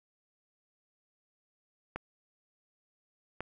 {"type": "clicks", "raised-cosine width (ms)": 0.5, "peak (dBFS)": -21, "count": 2, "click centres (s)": [1.96, 3.406], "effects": []}